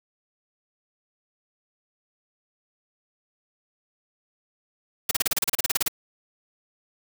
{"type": "noise bursts", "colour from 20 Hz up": "white", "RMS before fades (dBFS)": -22, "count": 15, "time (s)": [5.09, 5.882], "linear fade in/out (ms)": 5, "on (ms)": 22, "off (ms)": 33, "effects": []}